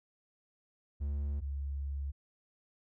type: tone pair in turn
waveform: triangle / sine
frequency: 71.4 / 69.77 Hz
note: D2 / C#2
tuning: -48 / +12 cents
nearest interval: unison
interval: 40 cents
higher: first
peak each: -30 / -34 dBFS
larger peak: first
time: 1-1.41 / 1.41-2.12 s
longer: second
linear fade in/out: 20 ms
effects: none